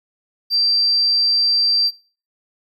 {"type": "tone", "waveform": "triangle", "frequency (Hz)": 4699, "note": "D8", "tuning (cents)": 0, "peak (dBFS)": -10, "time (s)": [0.5, 1.91], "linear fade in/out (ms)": 50, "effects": ["noise-tail reverb RT60 0.4 s tail -23 dB re dry", "tanh soft clip ceiling -12 dBFS"]}